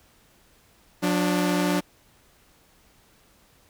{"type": "tone pair together", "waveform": "sawtooth", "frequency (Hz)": [180.26, 294.1], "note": ["F#3", "D4"], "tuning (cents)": [-45, 3], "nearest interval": "minor sixth", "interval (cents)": 848, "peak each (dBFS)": -20, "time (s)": [1.02, 1.81], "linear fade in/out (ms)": 20, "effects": ["pink hiss -59 dBFS RMS until 3.69 s"]}